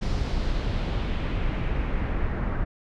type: noise with low-pass filter sweep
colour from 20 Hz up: brown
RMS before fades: -26 dBFS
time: 0.01-2.65 s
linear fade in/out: 20 ms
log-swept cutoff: 5300 to 1600 Hz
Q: 1.7
effects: none